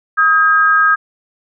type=tone pair together; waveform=sine; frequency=1262.6 / 1614 Hz; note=D#6 / G#6; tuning=+25 / -50 cents; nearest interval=major third; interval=425 cents; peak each=-11 dBFS; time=0.17-0.96 s; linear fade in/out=20 ms; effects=none